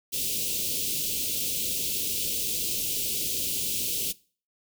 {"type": "band-stop noise", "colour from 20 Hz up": "white", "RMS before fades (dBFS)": -29, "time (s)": [0.12, 4.13], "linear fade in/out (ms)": 20, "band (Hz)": [530, 2600], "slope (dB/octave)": 48, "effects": ["noise-tail reverb RT60 0.4 s tail -21 dB re dry"]}